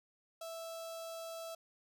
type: tone with notch filter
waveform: sawtooth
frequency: 659.3 Hz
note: E5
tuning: in tune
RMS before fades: -45 dBFS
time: 0.41-1.55 s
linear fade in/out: 5 ms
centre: 2000 Hz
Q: 1.2
effects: none